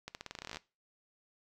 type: accelerating click train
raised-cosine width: 0.2 ms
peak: -24 dBFS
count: 16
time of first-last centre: 0.08-0.57 s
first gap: 69 ms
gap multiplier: 0.88
effects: noise-tail reverb RT60 0.3 s tail -20 dB re dry